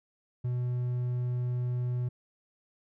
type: tone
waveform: triangle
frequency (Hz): 123.47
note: B2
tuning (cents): 0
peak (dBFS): -26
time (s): 0.44-2.09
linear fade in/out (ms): 10
effects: none